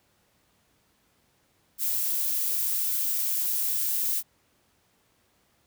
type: noise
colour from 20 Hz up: violet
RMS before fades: -27 dBFS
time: 1.78-4.23 s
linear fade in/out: 50 ms
effects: pink hiss -67 dBFS RMS until 5.66 s + high-pass 60 Hz 12 dB/octave